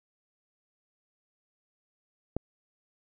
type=click; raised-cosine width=2 ms; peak=-16 dBFS; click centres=2.366 s; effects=none